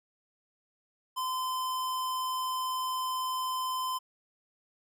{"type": "tone", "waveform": "square", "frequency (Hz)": 1027, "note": "C6", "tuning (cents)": -33, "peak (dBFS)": -31, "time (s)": [1.16, 3.99], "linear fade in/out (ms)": 20, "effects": []}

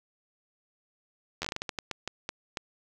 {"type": "slowing click train", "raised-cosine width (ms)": 0.2, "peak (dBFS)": -15, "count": 14, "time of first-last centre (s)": [1.42, 2.572], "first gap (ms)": 11, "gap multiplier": 1.31, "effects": []}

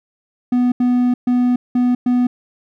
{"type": "tone bursts at uneven times", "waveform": "triangle", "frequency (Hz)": 246.9, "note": "B3", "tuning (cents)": 0, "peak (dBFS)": -10, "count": 5, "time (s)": [[0.52, 0.72], [0.8, 1.14], [1.27, 1.56], [1.75, 1.95], [2.06, 2.27]], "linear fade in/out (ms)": 5, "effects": []}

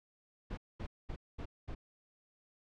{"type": "noise bursts", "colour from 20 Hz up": "brown", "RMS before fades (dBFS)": -41, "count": 5, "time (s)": [0.5, 1.75], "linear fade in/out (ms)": 10, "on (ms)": 74, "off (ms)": 220, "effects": ["low-pass 4000 Hz 12 dB/octave"]}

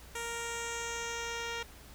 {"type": "tone with low-pass filter sweep", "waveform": "10% pulse", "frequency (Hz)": 466.2, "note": "A#4", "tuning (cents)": 0, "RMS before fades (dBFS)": -38, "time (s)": [0.15, 1.63], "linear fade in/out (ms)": 5, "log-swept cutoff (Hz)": [9700, 4800], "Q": 2.5, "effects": ["added 60 Hz sine -53 dBFS peak until 1.94 s", "pink hiss -54 dBFS RMS until 1.94 s"]}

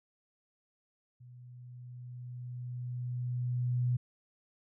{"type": "tone with level ramp", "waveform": "sine", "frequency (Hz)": 123.47, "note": "B2", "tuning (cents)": 0, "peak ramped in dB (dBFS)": [-50, -26], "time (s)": [1.2, 3.97], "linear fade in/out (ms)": 10, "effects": []}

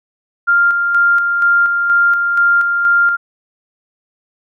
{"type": "tone with tremolo", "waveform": "sine", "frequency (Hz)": 1396.9, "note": "F6", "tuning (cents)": 0, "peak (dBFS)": -8, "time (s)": [0.47, 3.17], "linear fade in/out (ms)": 20, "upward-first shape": "square", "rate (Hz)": 2.1, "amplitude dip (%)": 40, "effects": []}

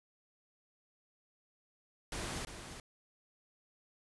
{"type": "noise with echo", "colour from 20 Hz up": "pink", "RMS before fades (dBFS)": -40, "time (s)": [2.12, 2.45], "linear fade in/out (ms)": 2, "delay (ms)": 350, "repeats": 1, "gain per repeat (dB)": -8, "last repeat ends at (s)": 2.8, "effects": ["resampled to 24000 Hz"]}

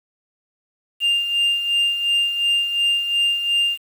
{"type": "tone with tremolo", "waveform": "sine", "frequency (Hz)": 2800, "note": "F7", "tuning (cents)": 4, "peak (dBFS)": -12, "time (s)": [1, 3.78], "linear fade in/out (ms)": 50, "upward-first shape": "sine", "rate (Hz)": 2.8, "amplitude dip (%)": 65, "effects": ["tanh soft clip ceiling -14 dBFS", "7-bit"]}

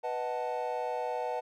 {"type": "chord", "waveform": "triangle", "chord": "B dominant seventh", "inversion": "none", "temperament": "equal", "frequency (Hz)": [493.9, 622.3, 740, 880], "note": ["B4", "D#5", "F#5", "A5"], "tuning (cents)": [0, 0, 0, 0], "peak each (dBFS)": [-34, -36, -35, -35], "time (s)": [0.03, 1.41], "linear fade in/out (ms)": 20, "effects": []}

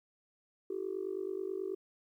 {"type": "tone with amplitude modulation", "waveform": "sine", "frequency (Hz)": 382.7, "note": "G4", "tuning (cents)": -42, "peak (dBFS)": -30, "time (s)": [0.7, 1.75], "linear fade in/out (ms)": 5, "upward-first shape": "sine", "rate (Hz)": 49.3, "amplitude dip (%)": 95, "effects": ["tanh soft clip ceiling -27 dBFS", "12-bit"]}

